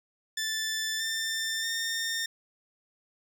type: tone with pitch steps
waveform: 15% pulse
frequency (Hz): 1760 / 1789.7 / 1820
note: A6 / A6 / A#6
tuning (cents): 0 / +29 / -42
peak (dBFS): -23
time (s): 0.37-2.26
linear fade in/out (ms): 5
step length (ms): 630
effects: none